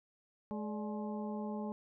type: harmonic tone with a mistuned harmonic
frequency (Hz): 211.9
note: G#3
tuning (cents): +35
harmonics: 1 / 2 / 3 / 4 / 5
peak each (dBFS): -38 / -45 / -47 / -47 / -53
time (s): 0.51-1.72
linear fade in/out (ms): 0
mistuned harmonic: 3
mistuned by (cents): -130
effects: none